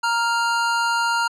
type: tone pair together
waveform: square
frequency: 933.2 / 1396.9 Hz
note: A#5 / F6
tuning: +2 / 0 cents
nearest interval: perfect fifth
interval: 698 cents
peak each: -22 dBFS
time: 0.03-1.28 s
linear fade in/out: 10 ms
effects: low-pass 7000 Hz 12 dB/octave